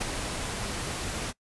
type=noise with ADSR envelope; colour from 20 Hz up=pink; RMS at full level=-28 dBFS; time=0-1.33 s; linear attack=16 ms; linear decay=16 ms; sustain=-5 dB; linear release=36 ms; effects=noise-tail reverb RT60 0.1 s tail -22 dB re dry + resampled to 24000 Hz